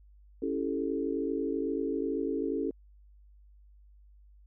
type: chord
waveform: sine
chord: A dominant seventh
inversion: first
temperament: equal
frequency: 277.2 / 329.6 / 392 / 440 Hz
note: C#4 / E4 / G4 / A4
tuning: 0 / 0 / 0 / 0 cents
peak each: -33 / -35 / -36 / -34 dBFS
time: 0.42-2.71 s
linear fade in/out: 5 ms
effects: added 50 Hz sine -54 dBFS peak until 4.46 s